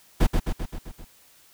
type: noise with echo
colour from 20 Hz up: brown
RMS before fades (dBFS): -17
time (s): 0.2-0.27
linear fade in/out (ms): 10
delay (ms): 130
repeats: 6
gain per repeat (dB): -4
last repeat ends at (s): 1.05
effects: white hiss -56 dBFS RMS until 1.53 s